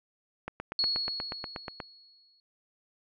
click train, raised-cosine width 0.5 ms, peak -20 dBFS, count 12, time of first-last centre 0.48-1.802 s, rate 8.32 Hz
sine tone with exponential decay, 4346 Hz, C#8, 35 cents flat, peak -24 dBFS, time 0.79-2.4 s, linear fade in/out 1 ms, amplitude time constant 350 ms
effects none

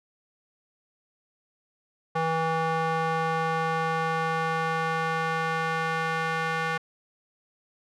square tone with band-pass filter sweep, 162.3 Hz, E3, 27 cents flat, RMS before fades -27 dBFS, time 2.15-6.78 s, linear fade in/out 10 ms, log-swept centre 930 to 1500 Hz, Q 1.4, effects none

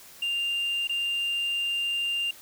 sine tone with dropouts, 2794 Hz, F7, in tune, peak -23 dBFS, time 0.22-2.31 s, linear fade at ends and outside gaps 5 ms, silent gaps 0.873-0.894 s, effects tanh soft clip ceiling -24 dBFS + white hiss -49 dBFS RMS until 2.41 s

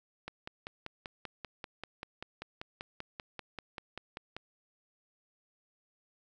click train, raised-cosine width 0.3 ms, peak -24 dBFS, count 22, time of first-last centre 0.28-4.366 s, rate 5.14 Hz, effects none

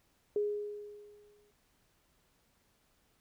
sine tone with exponential decay, 414.8 Hz, G#4, 2 cents flat, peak -27 dBFS, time 0.36-1.51 s, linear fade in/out 2 ms, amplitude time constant 250 ms, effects pink hiss -72 dBFS RMS until 3.2 s

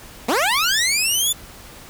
15% pulse linear sweep, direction up, 202 to 3536 Hz, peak -10 dBFS, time 0.28-1.33 s, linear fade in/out 10 ms, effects pink hiss -41 dBFS RMS until 1.89 s

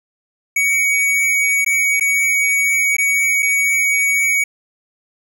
square tone with dropouts, 2249 Hz, C#7, 24 cents sharp, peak -14 dBFS, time 0.56-4.44 s, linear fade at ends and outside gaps 5 ms, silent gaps 1.647-1.662 / 1.998-2.008 / 2.968-2.983 / 3.424-3.427 s, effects none

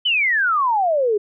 sine exponential sweep, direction down, 3087 to 399.1 Hz, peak -15 dBFS, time 0.05-1.18 s, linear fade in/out 10 ms, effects none

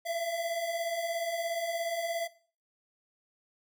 square beating tone pair, 659.3 / 676.3 Hz, E5 / E5, 0 / +44 cents, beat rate 17 Hz, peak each -37 / -33 dBFS, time 0.05-2.28 s, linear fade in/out 20 ms, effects noise-tail reverb RT60 0.4 s tail -17 dB re dry

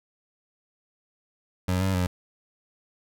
25% pulse tone with pitch steps, 91.7 / 95.4 / 90.5 Hz, F#2 / G2 / F#2, -15 / -47 / -38 cents, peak -19 dBFS, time 1.68-2.07 s, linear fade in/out 5 ms, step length 130 ms, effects none

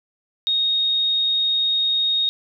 sine tone, 3729 Hz, A#7, in tune, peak -17 dBFS, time 0.47-2.29 s, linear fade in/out 0 ms, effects none

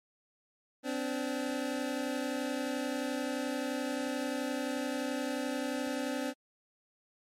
25% pulse tone pair together, 257.2 / 288.7 Hz, C4 / D4, -30 / -30 cents, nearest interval major second, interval 200 cents, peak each -31 / -32 dBFS, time 0.83-6.34 s, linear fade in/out 50 ms, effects low-pass 12000 Hz 12 dB/octave + MP3 64 kbps

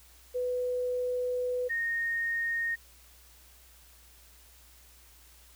sine tone pair in turn, 497.1 / 1851 Hz, B4 / A#6, +11 / -13 cents, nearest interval octave + major seventh, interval 2276 cents, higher second, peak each -28 dBFS, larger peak neither, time 0.34-1.69 / 1.69-2.76 s, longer first, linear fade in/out 20 ms, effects added 60 Hz sine -58 dBFS peak until 5.55 s + white hiss -58 dBFS RMS until 5.55 s

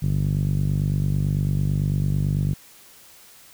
5% pulse tone with low-pass filter, 49 Hz, G1, in tune, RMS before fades -22 dBFS, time 0.02-2.54 s, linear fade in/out 10 ms, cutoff 140 Hz, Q 2.9, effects white hiss -49 dBFS RMS until 3.53 s

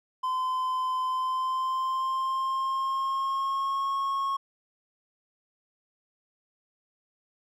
triangle tone with pitch glide, 1026 to 1093.3 Hz, C6 to C#6, -34 to -24 cents, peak -24 dBFS, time 0.23-4.37 s, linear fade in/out 10 ms, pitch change +110 cents, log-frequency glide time 1.04-3.88 s, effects none

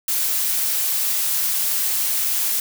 blue noise, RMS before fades -21 dBFS, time 0.08-2.6 s, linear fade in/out 2 ms, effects none

